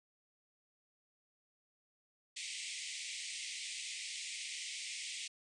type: band-pass noise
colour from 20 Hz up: pink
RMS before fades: -44 dBFS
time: 2.36-5.28 s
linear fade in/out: 10 ms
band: 2000 to 9200 Hz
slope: 96 dB/octave
effects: none